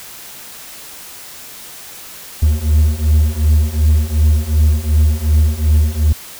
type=beating tone pair; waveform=triangle; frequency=74.8 / 77.5 Hz; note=D2 / D#2; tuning=+32 / -6 cents; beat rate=2.7 Hz; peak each=-12 / -10 dBFS; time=2.42-6.13 s; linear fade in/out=10 ms; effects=white hiss -34 dBFS RMS until 6.39 s